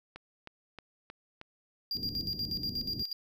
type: click train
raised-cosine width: 0.3 ms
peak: -28 dBFS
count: 5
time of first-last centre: 0.16-1.414 s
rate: 3.19 Hz
type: tone with tremolo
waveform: triangle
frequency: 4783 Hz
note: D8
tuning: 31 cents sharp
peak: -30 dBFS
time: 1.91-3.13 s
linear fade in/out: 2 ms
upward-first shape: square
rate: 8.3 Hz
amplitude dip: 70%
type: low-pass noise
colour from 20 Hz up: white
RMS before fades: -42 dBFS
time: 1.95-3.03 s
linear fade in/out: 5 ms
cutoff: 280 Hz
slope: 24 dB/octave
effects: none